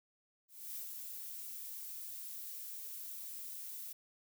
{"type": "noise with ADSR envelope", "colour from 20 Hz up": "violet", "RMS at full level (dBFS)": -43, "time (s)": [0.48, 3.93], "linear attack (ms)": 280, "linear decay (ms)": 95, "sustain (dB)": -3, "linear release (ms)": 8, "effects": []}